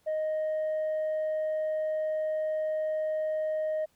sine tone, 622.3 Hz, D#5, in tune, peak -25 dBFS, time 0.06-3.86 s, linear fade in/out 20 ms, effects tanh soft clip ceiling -26 dBFS + pink hiss -69 dBFS RMS until 3.95 s

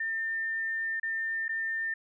sine tone with dropouts, 1802 Hz, A6, 41 cents sharp, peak -29 dBFS, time 0-1.94 s, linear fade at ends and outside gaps 5 ms, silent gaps 0.999-1.03 / 1.482-1.491 s, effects none

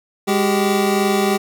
25% pulse tone pair together, 203.9 / 384.9 Hz, G#3 / G4, -32 / -32 cents, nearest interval major seventh, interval 1100 cents, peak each -14 dBFS, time 0.27-1.38 s, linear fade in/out 20 ms, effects none

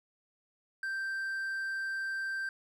triangle tone, 1568 Hz, G6, in tune, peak -31 dBFS, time 0.83-2.49 s, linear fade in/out 2 ms, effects none

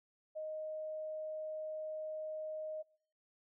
sine tone, 622.3 Hz, D#5, in tune, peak -39 dBFS, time 0.35-2.83 s, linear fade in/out 20 ms, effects noise-tail reverb RT60 0.6 s tail -24 dB re dry

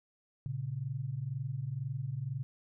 sine tone pair together, 116.54 / 138.59 Hz, A#2 / C#3, 0 / 0 cents, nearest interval minor third, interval 300 cents, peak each -38 / -36 dBFS, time 0.46-2.43 s, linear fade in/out 0 ms, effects none

